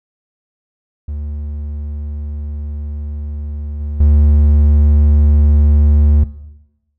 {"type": "tone with level steps", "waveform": "triangle", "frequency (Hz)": 73.42, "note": "D2", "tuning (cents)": 0, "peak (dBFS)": [-18, -16, -4], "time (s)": [1.08, 6.24], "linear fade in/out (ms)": 5, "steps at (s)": [3.8, 4], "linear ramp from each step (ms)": 5, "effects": ["noise-tail reverb RT60 1.0 s tail -17 dB re dry"]}